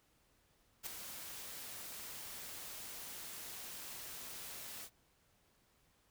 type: noise with ADSR envelope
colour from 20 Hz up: white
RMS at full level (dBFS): -40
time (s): 0.83-4.9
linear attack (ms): 37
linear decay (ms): 3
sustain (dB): -8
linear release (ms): 67
effects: pink hiss -73 dBFS RMS until 6.1 s